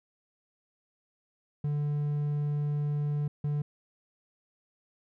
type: tone bursts at uneven times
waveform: triangle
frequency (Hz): 146.83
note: D3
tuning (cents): 0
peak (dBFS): -25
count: 2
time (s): 1.64-3.28 / 3.44-3.62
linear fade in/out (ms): 5
effects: none